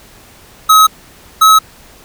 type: tone pair in turn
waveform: square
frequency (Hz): 1277 / 1285.1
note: D#6 / E6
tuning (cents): +45 / -44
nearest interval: unison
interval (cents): 11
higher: second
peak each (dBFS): -4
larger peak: neither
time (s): 0.69-0.87 / 1.41-1.59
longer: neither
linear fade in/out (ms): 10
effects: pink hiss -41 dBFS RMS until 2.04 s